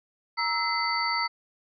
sine tone cluster, 936 / 1312 / 2045 / 4554 Hz, A#5 / E6 / C7 / C#8, +7 / -9 / -40 / +46 cents, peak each -30 dBFS, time 0.37-1.28 s, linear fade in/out 20 ms, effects none

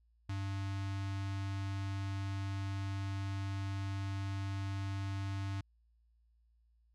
square tone with notch filter, 98 Hz, G2, in tune, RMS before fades -38 dBFS, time 0.29-5.61 s, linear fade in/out 5 ms, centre 490 Hz, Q 1.2, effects added 57 Hz sine -67 dBFS peak until 6.94 s + low-pass 6000 Hz 12 dB/octave

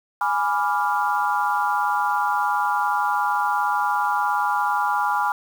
sine chord, G# diminished seventh, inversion none, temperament equal, 830.6 / 987.8 / 1174.7 / 1396.9 Hz, G#5 / B5 / D6 / F6, 0 / 0 / 0 / 0 cents, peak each -23 / -24 / -26 / -26 dBFS, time 0.21-5.32 s, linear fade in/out 2 ms, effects 7-bit

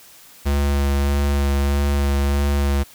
square tone with vibrato, 70.5 Hz, C#2, 30 cents sharp, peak -17 dBFS, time 0.45-2.84 s, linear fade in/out 20 ms, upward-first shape sine, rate 1.6 Hz, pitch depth 15 cents each way, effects white hiss -46 dBFS RMS until 2.94 s

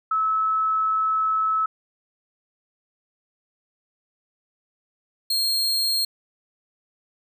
sine / 40% pulse tone pair in turn, 1299 / 4235 Hz, E6 / C8, -26 / +20 cents, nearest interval octave + minor sixth, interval 2046 cents, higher second, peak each -19 dBFS, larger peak neither, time 0.11-1.66 / 5.3-6.05 s, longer first, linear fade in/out 5 ms, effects none

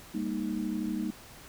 sine chord, Eb major, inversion first, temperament equal with one note detuned, 200.7 / 233.1 / 311.1 Hz, G3 / Bb3 / Eb4, +41 / 0 / 0 cents, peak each -34 dBFS, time 0.14-1.11 s, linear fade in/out 10 ms, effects pink hiss -50 dBFS RMS until 1.48 s

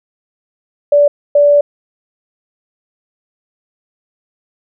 sine tone pair in turn, 580 / 580 Hz, D5 / D5, -22 / -22 cents, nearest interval unison, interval 0 cents, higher neither, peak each -5 dBFS, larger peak neither, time 0.92-1.08 / 1.35-1.61 s, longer second, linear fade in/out 5 ms, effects none

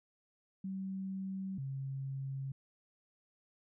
sine tone pair in turn, 191.5 / 135.41 Hz, G3 / C#3, -40 / -40 cents, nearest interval tritone, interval 600 cents, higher first, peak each -37 / -37 dBFS, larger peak neither, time 0.64-1.58 / 1.58-2.52 s, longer neither, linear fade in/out 5 ms, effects none

